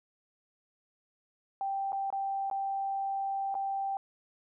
sine tone with dropouts, 784 Hz, G5, in tune, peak -30 dBFS, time 1.61-3.97 s, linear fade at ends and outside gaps 1 ms, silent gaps 1.921-1.929 / 2.103-2.126 / 2.5-2.512 / 3.543-3.551 s, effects none

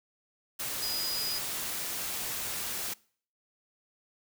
sine tone in noise, 4937 Hz, D#8, 14 cents flat, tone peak -32 dBFS, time 0.82-1.39 s, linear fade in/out 10 ms, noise white, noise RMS -35 dBFS, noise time 0.59-2.94 s, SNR 0 dB, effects noise-tail reverb RT60 0.5 s tail -23 dB re dry

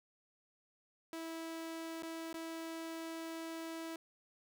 sawtooth tone with dropouts, 327 Hz, E4, 14 cents flat, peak -38 dBFS, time 1.13-3.96 s, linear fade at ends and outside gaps 1 ms, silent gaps 2.023-2.032 / 2.329-2.342 s, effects none

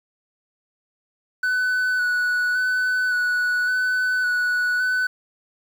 triangle tone with vibrato, 1488 Hz, F#6, 9 cents sharp, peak -17 dBFS, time 1.43-5.07 s, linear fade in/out 5 ms, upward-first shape square, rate 0.89 Hz, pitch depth 16 cents each way, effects 8-bit

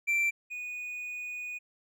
triangle tone pair in turn, 2349 / 2475 Hz, D7 / D#7, 0 / -10 cents, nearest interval minor second, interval 90 cents, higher second, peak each -23 / -34 dBFS, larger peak first, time 0.07-0.31 / 0.5-1.59 s, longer second, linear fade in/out 20 ms, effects none

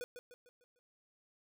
square tone with echo, 490.1 Hz, B4, 13 cents flat, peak -40 dBFS, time 0.01-0.04 s, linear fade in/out 0 ms, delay 150 ms, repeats 5, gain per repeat -7 dB, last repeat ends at 0.79 s, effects none

